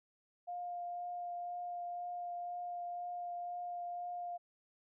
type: tone with vibrato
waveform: sine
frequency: 705 Hz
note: F5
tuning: 16 cents sharp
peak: -39 dBFS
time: 0.47-4.38 s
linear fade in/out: 20 ms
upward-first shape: triangle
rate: 2 Hz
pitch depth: 11 cents each way
effects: none